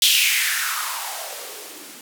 violet noise with band-pass filter sweep, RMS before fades -23 dBFS, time 0.02-2.01 s, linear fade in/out 2 ms, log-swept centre 3400 to 230 Hz, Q 4, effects none

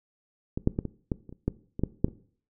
clicks, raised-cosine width 3 ms, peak -16 / -8 / -14 / -19 / -14 / -30 / -30 / -12 / -20 / -11 / -8 / -24 dBFS, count 12, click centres 0.575 / 0.674 / 0.789 / 0.853 / 1.118 / 1.293 / 1.326 / 1.48 / 1.794 / 1.836 / 2.045 / 2.083 s, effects noise-tail reverb RT60 0.5 s tail -19 dB re dry

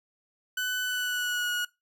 30% pulse tone with pitch glide, 1500 to 1452.3 Hz, F#6 to F#6, +23 to -33 cents, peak -25 dBFS, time 0.57-1.65 s, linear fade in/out 5 ms, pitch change -56 cents, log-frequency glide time 0.84-1.5 s, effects noise-tail reverb RT60 0.2 s tail -21 dB re dry

